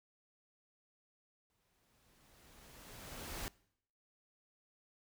pink noise with exponential growth, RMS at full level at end -42 dBFS, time 1.5-3.48 s, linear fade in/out 0 ms, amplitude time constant 430 ms, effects noise-tail reverb RT60 0.7 s tail -23 dB re dry

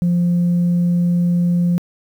sine tone, 174.61 Hz, F3, in tune, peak -11 dBFS, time 0.02-1.78 s, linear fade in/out 0 ms, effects tanh soft clip ceiling -11 dBFS + 8-bit

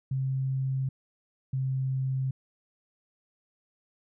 sine tone pair in turn, 133 / 132.16 Hz, C3 / C3, +29 / +18 cents, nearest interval unison, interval 11 cents, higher first, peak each -26 dBFS, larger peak neither, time 0.11-0.89 / 1.53-2.31 s, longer neither, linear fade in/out 5 ms, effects none

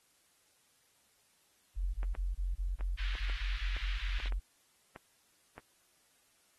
sine tone bursts, 44.83 Hz, F1, 46 cents sharp, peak -31 dBFS, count 13, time 1.76-4.4 s, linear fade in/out 20 ms, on 180 ms, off 25 ms
clicks, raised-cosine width 0.5 ms, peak -32 dBFS, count 11, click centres 2.031 / 2.151 / 2.809 / 3.153 / 3.298 / 3.766 / 4.201 / 4.259 / 4.323 / 4.961 / 5.58 s
pink band-pass noise, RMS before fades -46 dBFS, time 2.98-4.29 s, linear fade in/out 10 ms, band 1600 to 3700 Hz, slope 24 dB/octave
effects white hiss -70 dBFS RMS until 6.58 s + AAC 32 kbps

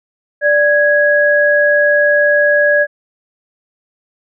sine tone pair together, 587.3 / 1661.1 Hz, D5 / G#6, 0 / 0 cents, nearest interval octave + tritone, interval 1800 cents, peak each -11 dBFS, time 0.41-2.87 s, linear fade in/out 50 ms, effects none

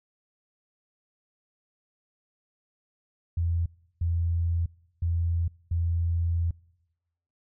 sine tone bursts at uneven times, 84.6 Hz, E2, 45 cents sharp, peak -23 dBFS, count 4, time 3.37-3.66 / 4.01-4.66 / 5.02-5.48 / 5.71-6.51 s, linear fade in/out 5 ms, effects noise-tail reverb RT60 1.0 s tail -26 dB re dry

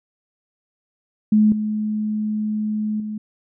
sine tone with level steps, 213.4 Hz, G#3, 47 cents sharp, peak -11 / -20 / -25 dBFS, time 1.32-3.18 s, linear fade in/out 5 ms, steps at 1.52 / 3 s, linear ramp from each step 2 ms, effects none

